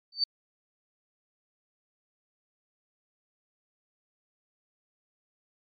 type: tone with exponential growth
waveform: sine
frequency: 4564 Hz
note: C#8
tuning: 50 cents sharp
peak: -19 dBFS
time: 0.12-0.24 s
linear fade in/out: 5 ms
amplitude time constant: 26 ms
effects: MP3 64 kbps